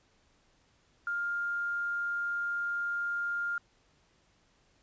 sine tone with quantisation, 1404 Hz, F6, 9 cents sharp, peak -30 dBFS, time 1.07-3.58 s, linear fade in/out 2 ms, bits 10, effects pink hiss -68 dBFS RMS until 4.82 s + resampled to 16000 Hz

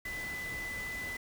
sine tone in noise, 2002 Hz, B6, 23 cents sharp, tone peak -37 dBFS, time 0.05-1.17 s, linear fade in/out 5 ms, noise pink, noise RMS -45 dBFS, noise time 0.05-1.17 s, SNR +5 dB, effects none

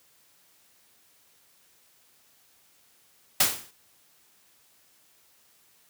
white noise with exponential decay, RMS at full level -17 dBFS, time 3.4-3.71 s, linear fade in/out 5 ms, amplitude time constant 66 ms, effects white hiss -62 dBFS RMS until 5.89 s + high-pass 60 Hz 12 dB/octave

